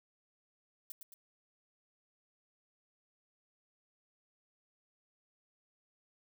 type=noise with echo; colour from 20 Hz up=violet; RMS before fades=-44 dBFS; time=0.9-0.92 s; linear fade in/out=2 ms; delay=110 ms; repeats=2; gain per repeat=-5 dB; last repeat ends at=1.14 s; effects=none